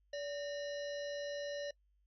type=harmonic tone with a mistuned harmonic; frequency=576 Hz; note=D5; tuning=34 cents flat; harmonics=1 / 3 / 5 / 7 / 9 / 10; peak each=-39 / -49 / -54 / -52 / -57 / -56 dBFS; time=0.13-1.71 s; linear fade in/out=5 ms; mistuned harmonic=3; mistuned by=+97 cents; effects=noise-tail reverb RT60 0.1 s tail -23 dB re dry + added 50 Hz sine -70 dBFS peak until 2.06 s